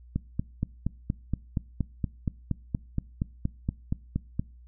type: click train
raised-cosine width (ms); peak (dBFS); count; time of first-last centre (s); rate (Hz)
5; -14; 19; 0.16-4.395; 4.25
effects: noise-tail reverb RT60 0.4 s tail -24 dB re dry + added 60 Hz sine -48 dBFS peak until 4.67 s